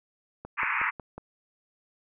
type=click train; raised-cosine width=1 ms; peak=-25 dBFS; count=5; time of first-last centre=0.45-1.18 s; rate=5.48 Hz
type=band-pass noise; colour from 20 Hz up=white; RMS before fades=-28 dBFS; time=0.57-0.91 s; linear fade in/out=20 ms; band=900 to 2500 Hz; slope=96 dB/octave
effects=none